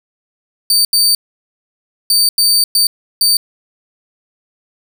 sawtooth tone bursts at uneven times, 4600 Hz, D8, 37 cents flat, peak -6 dBFS, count 6, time 0.7-0.85 / 0.93-1.15 / 2.1-2.29 / 2.38-2.64 / 2.75-2.87 / 3.21-3.37 s, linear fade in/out 2 ms, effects none

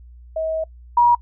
sine tone pair in turn, 639 / 957.4 Hz, D#5 / A#5, +46 / +46 cents, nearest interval perfect fifth, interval 700 cents, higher second, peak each -20 / -10 dBFS, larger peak second, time 0.36-0.64 / 0.97-1.15 s, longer first, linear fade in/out 5 ms, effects noise-tail reverb RT60 0.1 s tail -24 dB re dry + added 60 Hz sine -40 dBFS peak until 1.21 s

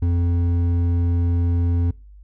triangle tone with hard clipping, 86.4 Hz, F2, 18 cents flat, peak -18 dBFS, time 0.02-1.91 s, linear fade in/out 5 ms, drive 11 dB, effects noise-tail reverb RT60 0.4 s tail -26 dB re dry + added 50 Hz sine -41 dBFS peak until 2.23 s

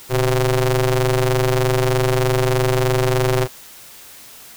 sawtooth ring-modulated tone, 130.81 Hz, C3, in tune, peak -8 dBFS, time 0.09-3.48 s, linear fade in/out 50 ms, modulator 250 Hz, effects white hiss -41 dBFS RMS until 4.56 s

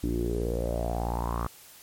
sawtooth tone with low-pass filter sweep, 58.27 Hz, A#1, in tune, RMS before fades -29 dBFS, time 0.03-1.47 s, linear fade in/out 5 ms, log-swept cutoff 300 to 1200 Hz, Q 6.6, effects white hiss -51 dBFS RMS until 1.82 s + MP3 64 kbps

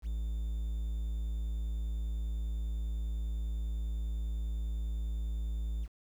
triangle tone with quantisation, 55 Hz, A1, in tune, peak -30 dBFS, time 0.02-5.88 s, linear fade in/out 50 ms, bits 10, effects none

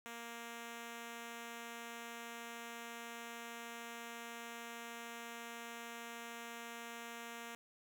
5% pulse tone, 233.6 Hz, A#3, 4 cents sharp, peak -35 dBFS, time 0.06-7.55 s, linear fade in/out 0 ms, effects none

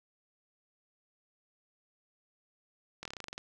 slowing click train, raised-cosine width 0.2 ms, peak -24 dBFS, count 11, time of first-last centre 3.03-3.379 s, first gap 23 ms, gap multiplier 1.09, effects none

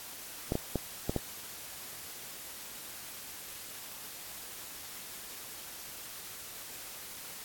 clicks, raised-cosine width 2 ms, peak -16 dBFS, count 5, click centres 0.521 / 0.554 / 0.757 / 1.095 / 1.163 s, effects white hiss -45 dBFS RMS until 7.44 s + AAC 64 kbps

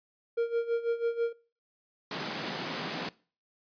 triangle tone with tremolo, 466.2 Hz, A#4, in tune, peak -22 dBFS, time 0.37-1.33 s, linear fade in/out 10 ms, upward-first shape sine, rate 6.1 Hz, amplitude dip 80%
pink high-pass noise, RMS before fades -35 dBFS, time 2.11-3.09 s, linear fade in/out 2 ms, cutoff 140 Hz, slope 48 dB/octave
effects noise-tail reverb RT60 0.4 s tail -22 dB re dry + resampled to 11025 Hz

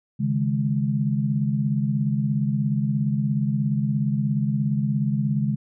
sine chord, C# suspended second, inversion none, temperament equal, 138.59 / 155.56 / 207.7 Hz, C#3 / D#3 / G#3, 0 / 0 / 0 cents, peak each -23 / -27 / -24 dBFS, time 0.19-5.56 s, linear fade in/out 20 ms, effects none

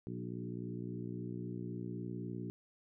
harmonic tone with a mistuned harmonic, 59.7 Hz, A#1, 42 cents sharp, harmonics 2 / 3 / 4 / 5 / 6 / 7, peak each -44 / -44 / -47 / -47 / -48 / -55 dBFS, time 0.07-2.5 s, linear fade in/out 0 ms, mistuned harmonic 6, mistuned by +19 cents, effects none

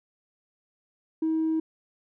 triangle tone with tanh clipping, 319.4 Hz, D#4, 45 cents sharp, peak -23 dBFS, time 1.22-1.6 s, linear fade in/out 5 ms, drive 5 dB, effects none

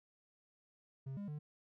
triangle tone with pitch steps, 134.2 / 202.2 / 149.6 Hz, C3 / G#3 / D3, +44 / -46 / +32 cents, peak -39 dBFS, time 1.06-1.39 s, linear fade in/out 10 ms, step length 110 ms, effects none

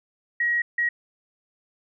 sine tone bursts at uneven times, 1900 Hz, A#6, 33 cents sharp, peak -20 dBFS, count 2, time 0.4-0.62 / 0.78-0.89 s, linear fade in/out 5 ms, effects none

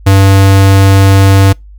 square tone, 97.4 Hz, G2, 11 cents flat, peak -3 dBFS, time 0.06-1.53 s, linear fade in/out 10 ms, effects noise-tail reverb RT60 0.2 s tail -26 dB re dry + added 50 Hz sine -30 dBFS peak until 1.78 s

